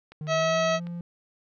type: click train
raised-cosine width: 0.3 ms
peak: -30 dBFS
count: 6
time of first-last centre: 0.12-0.87 s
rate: 6.67 Hz
type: tone with pitch glide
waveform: triangle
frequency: 152.8 to 172.51 Hz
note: D#3 to F3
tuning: -31 to -21 cents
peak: -30 dBFS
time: 0.21-1.01 s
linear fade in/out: 2 ms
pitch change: +210 cents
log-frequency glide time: 0.31-0.59 s
type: harmonic tone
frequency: 645 Hz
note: E5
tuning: 38 cents flat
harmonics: 1 / 2 / 3 / 4 / 5 / 6 / 7 / 9 / 10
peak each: -23 / -29 / -33 / -35 / -37 / -39 / -40 / -42 / -43 dBFS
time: 0.27-0.8 s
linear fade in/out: 50 ms
effects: none